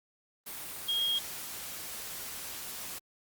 sine tone in noise, 3259 Hz, G#7, 33 cents flat, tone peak -27 dBFS, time 0.88-1.19 s, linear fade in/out 10 ms, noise white, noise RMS -41 dBFS, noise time 0.46-2.99 s, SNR +11 dB, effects Opus 32 kbps

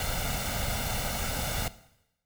pink noise with comb filter, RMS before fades -31 dBFS, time 0-1.68 s, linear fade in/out 2 ms, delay 1.4 ms, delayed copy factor +0.65, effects noise-tail reverb RT60 0.9 s tail -17 dB re dry

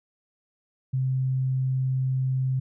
sine tone, 130.81 Hz, C3, in tune, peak -22 dBFS, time 0.93-2.6 s, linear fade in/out 10 ms, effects none

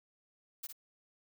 blue noise with echo, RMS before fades -41 dBFS, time 0.63-0.67 s, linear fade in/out 10 ms, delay 58 ms, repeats 1, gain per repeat -6 dB, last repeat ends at 0.728 s, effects none

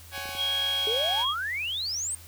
10% pulse chord, C# suspended fourth, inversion none, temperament equal with one note detuned, 554.4 / 754.2 / 830.6 Hz, C#5 / F#5 / G#5, 0 / +33 / 0 cents, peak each -30 dBFS, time 0.11-1.26 s, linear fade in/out 50 ms
clicks, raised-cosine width 2 ms, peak -33 dBFS, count 4, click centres 0.179 / 0.256 / 0.291 / 0.351 s
sine tone, 3279 Hz, G#7, 23 cents flat, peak -25 dBFS, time 0.36-1.35 s, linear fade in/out 50 ms
sine exponential sweep, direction up, 415.3 to 8870 Hz, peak -28 dBFS, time 0.87-2.15 s, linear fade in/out 2 ms
effects added 84 Hz sine -48 dBFS peak until 2.27 s + white hiss -50 dBFS RMS until 2.27 s

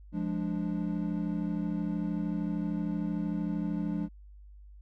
triangle chord, D diminished, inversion first, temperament equal, 174.61 / 207.7 / 293.7 Hz, F3 / Ab3 / D4, 0 / 0 / 0 cents, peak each -31 / -32 / -33 dBFS, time 0.12-4.09 s, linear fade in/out 50 ms, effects added 50 Hz sine -48 dBFS peak until 4.81 s

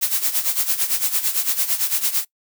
blue noise with tremolo, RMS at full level -18 dBFS, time 0.01-2.25 s, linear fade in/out 20 ms, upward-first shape sine, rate 8.9 Hz, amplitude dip 75%, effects noise-tail reverb RT60 0.1 s tail -21 dB re dry

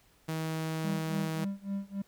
sawtooth tone, 159.6 Hz, D#3, 44 cents sharp, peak -28 dBFS, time 0.28-1.45 s, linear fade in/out 10 ms
triangle tone with tremolo, 197.9 Hz, G3, 17 cents sharp, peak -28 dBFS, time 0.84-2.02 s, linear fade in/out 5 ms, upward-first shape sine, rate 3.6 Hz, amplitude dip 95%
effects pink hiss -65 dBFS RMS until 2.07 s

